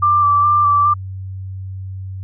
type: tone with vibrato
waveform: sine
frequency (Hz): 1174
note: D6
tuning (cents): -1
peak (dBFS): -10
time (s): 0.02-0.94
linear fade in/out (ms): 10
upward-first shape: square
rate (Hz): 2.4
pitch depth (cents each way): 17
effects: added 95 Hz sine -25 dBFS peak until 2.23 s